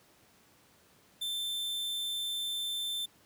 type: tone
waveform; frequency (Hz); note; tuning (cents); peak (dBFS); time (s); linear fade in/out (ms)
45% pulse; 3550; A7; +15; -33; 1.21-3.06; 10
effects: pink hiss -63 dBFS RMS until 3.25 s + high-pass 100 Hz 12 dB/octave